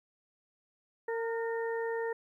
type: harmonic tone with a mistuned harmonic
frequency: 457.6 Hz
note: A#4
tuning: 32 cents flat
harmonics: 1 / 2 / 3 / 4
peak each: -32 / -40 / -49 / -41 dBFS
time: 1.08-2.13 s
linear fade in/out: 5 ms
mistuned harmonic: 3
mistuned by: +48 cents
effects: 12-bit